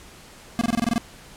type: tone bursts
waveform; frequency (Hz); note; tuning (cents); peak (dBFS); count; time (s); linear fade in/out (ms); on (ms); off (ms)
square; 233.1; A#3; 0; -19; 9; 0.59-0.98; 0; 22; 24
effects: pink hiss -46 dBFS RMS until 1.36 s + low-pass 11000 Hz 12 dB/octave